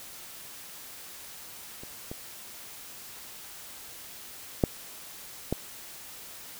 clicks, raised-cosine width 2 ms, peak -30 / -23 / -7 / -13 dBFS, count 4, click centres 1.835 / 2.115 / 4.638 / 5.526 s, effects white hiss -45 dBFS RMS until 6.59 s

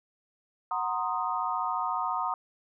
sine chord, C half-diminished seventh, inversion second, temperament equal, 740 / 932.3 / 1046.5 / 1244.5 Hz, Gb5 / Bb5 / C6 / Eb6, 0 / 0 / 0 / 0 cents, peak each -34 / -32 / -34 / -32 dBFS, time 0.71-2.34 s, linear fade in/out 2 ms, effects none

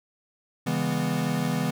square chord, C# minor seventh, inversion none, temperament equal with one note detuned, 138.59 / 164.81 / 202.7 / 246.9 Hz, C#3 / E3 / G#3 / B3, 0 / 0 / -42 / 0 cents, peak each -32 / -29 / -32 / -30 dBFS, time 0.66-1.71 s, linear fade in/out 10 ms, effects none

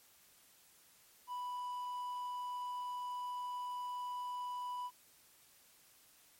triangle tone, 987.8 Hz, B5, in tune, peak -37 dBFS, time 1.27-4.91 s, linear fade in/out 50 ms, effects white hiss -65 dBFS RMS until 6.39 s + MP3 64 kbps

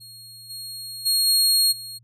sawtooth tone with level steps, 4280 Hz, C8, 38 cents sharp, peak -38 / -30 / -15 / -13 / -31 dBFS, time 0-1.99 s, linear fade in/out 20 ms, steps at 0.49 / 1.05 / 1.26 / 1.71 s, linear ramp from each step 20 ms, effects added 118 Hz sine -53 dBFS peak until 2.03 s + resampled to 32000 Hz

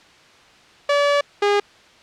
sawtooth tone pair in turn, 574 / 408.2 Hz, D5 / G#4, -40 / -30 cents, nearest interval tritone, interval 590 cents, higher first, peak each -11 dBFS, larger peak neither, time 0.89-1.21 / 1.42-1.6 s, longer first, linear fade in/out 5 ms, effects white hiss -49 dBFS RMS until 2.02 s + low-pass 4000 Hz 12 dB/octave

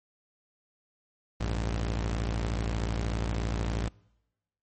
sawtooth tone pair together, 56.74 / 100.6 Hz, A#1 / G2, -46 / +45 cents, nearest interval minor seventh, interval 991 cents, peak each -25 / -31 dBFS, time 1.4-3.89 s, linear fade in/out 10 ms, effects noise-tail reverb RT60 1.0 s tail -26 dB re dry + MP3 32 kbps

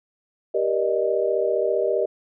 sine chord, Eb major seventh, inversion first, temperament equal with one note detuned, 392 / 475.4 / 587.3 / 622.3 Hz, G4 / Bb4 / D5 / Eb5, 0 / +34 / 0 / 0 cents, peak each -24 / -24 / -28 / -24 dBFS, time 0.54-2.06 s, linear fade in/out 10 ms, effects none

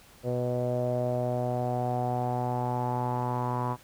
sawtooth tone with low-pass filter sweep, 123.47 Hz, B2, in tune, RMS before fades -29 dBFS, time 0.23-3.77 s, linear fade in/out 50 ms, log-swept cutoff 550 to 1000 Hz, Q 6.5, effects pink hiss -55 dBFS RMS until 3.83 s

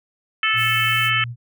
harmonic tone, 437.9 Hz, A4, 8 cents flat, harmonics 3 / 4 / 5 / 6 / 7, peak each -23 / -23 / -23 / -23 / -23 dBFS, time 0.43-1.24 s, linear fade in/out 2 ms
sine tone with pitch glide, 117 to 119.39 Hz, A#2 to A#2, +7 to +42 cents, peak -27 dBFS, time 0.53-1.36 s, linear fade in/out 50 ms, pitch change +35 cents, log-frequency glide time 0.89-0.99 s
white high-pass noise, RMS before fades -36 dBFS, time 0.56-1.11 s, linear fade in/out 50 ms, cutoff 7300 Hz, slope 12 dB/octave
effects none

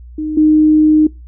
sine tone pair in turn, 307.8 / 307.8 Hz, D#4 / D#4, -19 / -19 cents, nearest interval unison, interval 0 cents, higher neither, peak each -17 / -6 dBFS, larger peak second, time 0.18-0.37 / 0.37-1.07 s, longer second, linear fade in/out 5 ms, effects noise-tail reverb RT60 0.2 s tail -21 dB re dry + added 60 Hz sine -32 dBFS peak until 1.27 s

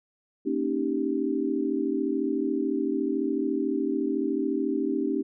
sine chord, Eb dominant seventh, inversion second, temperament equal, 233.1 / 277.2 / 311.1 / 392 Hz, Bb3 / Db4 / Eb4 / G4, 0 / 0 / 0 / 0 cents, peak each -33 / -28 / -29 / -30 dBFS, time 0.45-5.23 s, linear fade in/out 20 ms, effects none

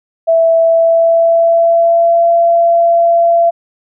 sine tone with pitch glide, 659.3 to 679 Hz, E5 to F5, 0 to -49 cents, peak -6 dBFS, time 0.27-3.51 s, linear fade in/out 20 ms, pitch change +51 cents, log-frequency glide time 0.59-2.29 s, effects none

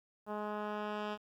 10% pulse tone with low-pass filter sweep, 209.9 Hz, G#3, 19 cents sharp, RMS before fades -39 dBFS, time 0.26-1.18 s, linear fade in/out 50 ms, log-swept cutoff 1100 to 3300 Hz, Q 0.99, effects 11-bit

